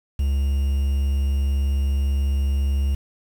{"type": "tone with quantisation", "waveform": "triangle", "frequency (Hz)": 69.1, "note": "C#2", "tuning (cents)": -5, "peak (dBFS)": -16, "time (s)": [0.19, 2.95], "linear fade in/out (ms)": 5, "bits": 7, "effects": []}